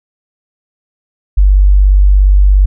sine tone, 48.56 Hz, G1, 16 cents flat, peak -3 dBFS, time 1.37-2.66 s, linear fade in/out 10 ms, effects none

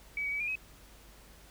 sine tone with pitch steps, 2282 / 2259 / 2285 / 2413 / 2543 Hz, C#7 / C#7 / D7 / D7 / D#7, +50 / +32 / -48 / +46 / +37 cents, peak -31 dBFS, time 0.17-0.555 s, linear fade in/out 2 ms, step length 77 ms, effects added 50 Hz sine -56 dBFS peak until 1.5 s + pink hiss -57 dBFS RMS until 1.5 s

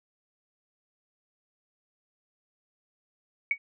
sine tone with exponential decay, 2242 Hz, C#7, 19 cents sharp, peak -18 dBFS, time 3.51-3.58 s, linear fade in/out 2 ms, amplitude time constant 15 ms, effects none

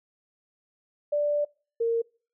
sine tone pair in turn, 587.3 / 461.2 Hz, D5 / A#4, 0 / -19 cents, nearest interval major third, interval 419 cents, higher first, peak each -22 dBFS, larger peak neither, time 1.12-1.45 / 1.8-2.02 s, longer first, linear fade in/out 10 ms, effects noise-tail reverb RT60 0.4 s tail -25 dB re dry

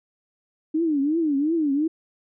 sine tone with vibrato, 303.5 Hz, D#4, 43 cents flat, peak -19 dBFS, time 0.74-1.88 s, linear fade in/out 10 ms, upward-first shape triangle, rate 2.8 Hz, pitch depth 210 cents each way, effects none

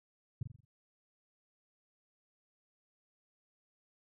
sine tone with echo, 121 Hz, B2, 35 cents flat, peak -30 dBFS, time 0.41-0.43 s, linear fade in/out 5 ms, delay 44 ms, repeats 5, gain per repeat -7 dB, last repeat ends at 0.65 s, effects tanh soft clip ceiling -28 dBFS

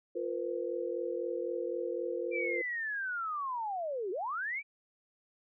sine chord, F suspended fourth, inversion none, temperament equal with one note detuned, 349.2 / 466.2 / 510.1 Hz, F4 / Bb4 / C5, 0 / 0 / -44 cents, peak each -37 dBFS, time 0.15-2.62 s, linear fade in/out 10 ms
sine linear two-way sweep, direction down then up, 2374 to 350 to 2374 Hz, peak -33 dBFS, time 2.31-4.63 s, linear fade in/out 50 ms, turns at 4.11 s
effects none

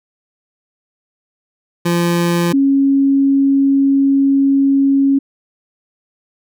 25% pulse / sine tone pair in turn, 172.2 / 274.9 Hz, F3 / C#4, -24 / -14 cents, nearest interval minor sixth, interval 810 cents, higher second, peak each -9 dBFS, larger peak neither, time 1.85-2.53 / 2.53-5.19 s, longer second, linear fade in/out 10 ms, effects none

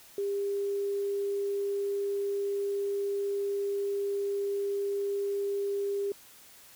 sine tone, 400.6 Hz, G4, 38 cents sharp, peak -28 dBFS, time 0.18-6.12 s, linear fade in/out 2 ms, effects white hiss -54 dBFS RMS until 6.75 s

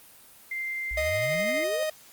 sine tone, 2090 Hz, C7, 2 cents flat, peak -29 dBFS, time 0.51-1.64 s, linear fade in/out 5 ms
sine exponential sweep, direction up, 54 to 554.4 Hz, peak -33 dBFS, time 0.91-1.83 s, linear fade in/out 0 ms
45% pulse tone with tremolo, 622 Hz, D#5, 1 cent flat, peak -25 dBFS, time 0.97-1.9 s, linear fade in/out 5 ms, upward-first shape triangle, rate 12 Hz, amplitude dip 25%
effects white hiss -52 dBFS RMS until 2.12 s + Opus 32 kbps

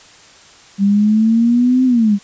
sine exponential two-way sweep, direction up then down, 196 to 260 to 196 Hz, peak -9 dBFS, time 0.78-2.19 s, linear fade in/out 50 ms, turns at 1.85 s, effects white hiss -43 dBFS RMS until 2.23 s + resampled to 16000 Hz

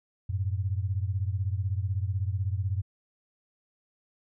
sine beating tone pair, 91.9 / 107.9 Hz, F#2 / A2, -11 / -33 cents, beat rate 16 Hz, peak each -28 / -31 dBFS, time 0.29-2.82 s, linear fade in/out 10 ms, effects none

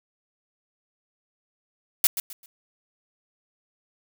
blue noise with echo, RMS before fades -17 dBFS, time 2.04-2.07 s, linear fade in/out 2 ms, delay 130 ms, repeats 3, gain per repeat -11 dB, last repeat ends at 2.46 s, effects none

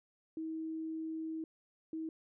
sine tone bursts at uneven times, 320 Hz, D#4, 49 cents sharp, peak -37 dBFS, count 2, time 0.37-1.44 / 1.93-2.09 s, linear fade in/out 2 ms, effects none

